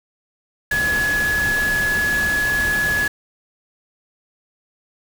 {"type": "tone in noise", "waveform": "sine", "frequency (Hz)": 1693, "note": "G#6", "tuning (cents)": 33, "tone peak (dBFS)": -17, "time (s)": [0.71, 3.08], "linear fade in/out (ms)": 5, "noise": "pink", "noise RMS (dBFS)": -27, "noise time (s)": [0.71, 3.08], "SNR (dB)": 7, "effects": []}